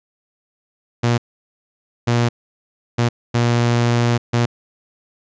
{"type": "tone bursts at uneven times", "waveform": "sawtooth", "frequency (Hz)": 119.1, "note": "A#2", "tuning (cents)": 38, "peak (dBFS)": -10, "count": 5, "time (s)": [[1.03, 1.18], [2.07, 2.29], [2.98, 3.09], [3.34, 4.18], [4.33, 4.46]], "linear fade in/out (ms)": 10, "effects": ["resampled to 16000 Hz"]}